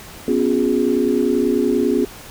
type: chord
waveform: sine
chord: C# dominant seventh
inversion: third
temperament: equal with one note detuned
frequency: 246.9 / 277.2 / 357.4 / 415.3 Hz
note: B3 / C#4 / E#4 / G#4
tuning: 0 / 0 / +40 / 0 cents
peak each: -20 dBFS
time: 0.28-2.05 s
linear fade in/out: 2 ms
effects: pink hiss -38 dBFS RMS until 2.3 s